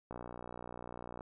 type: click train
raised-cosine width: 1 ms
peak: -30 dBFS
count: 67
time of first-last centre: 0.11-1.208 s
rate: 60.1 Hz
effects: none